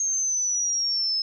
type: linear sweep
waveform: sine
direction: down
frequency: 6450 to 5170 Hz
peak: -22 dBFS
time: 0-1.22 s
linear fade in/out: 2 ms
effects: none